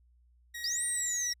sawtooth tone with pitch glide, 1897 to 1935.7 Hz, A#6 to B6, +30 to -35 cents, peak -35 dBFS, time 0.54-1.34 s, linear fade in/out 10 ms, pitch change +35 cents, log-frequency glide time 0.65-1.08 s
sine linear two-way sweep, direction up then down, 4449 to 8960 to 5450 Hz, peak -30 dBFS, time 0.64-1.33 s, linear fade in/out 2 ms, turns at 0.84 s
effects added 60 Hz sine -61 dBFS peak until 1.4 s

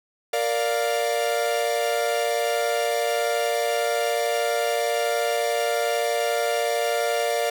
45% pulse chord, Bb major, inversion none, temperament equal, 466.2 / 587.3 / 698.5 Hz, Bb4 / D5 / F5, 0 / 0 / 0 cents, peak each -26 dBFS, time 0.33-7.5 s, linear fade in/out 5 ms, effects none

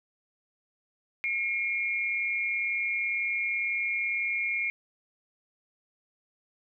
sine tone pair together, 2164 / 2374 Hz, C#7 / D7, -42 / +18 cents, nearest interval major second, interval 160 cents, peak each -29 / -30 dBFS, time 1.24-4.7 s, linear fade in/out 0 ms, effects none

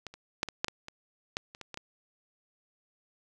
clicks, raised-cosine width 0.2 ms, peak -22 / -30 / -10 / -20 / -10 / -18 / -25 / -14 / -29 / -25 / -23 / -22 dBFS, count 12, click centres 0.067 / 0.14 / 0.431 / 0.487 / 0.645 / 0.683 / 0.884 / 1.369 / 1.549 / 1.613 / 1.743 / 1.774 s, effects none

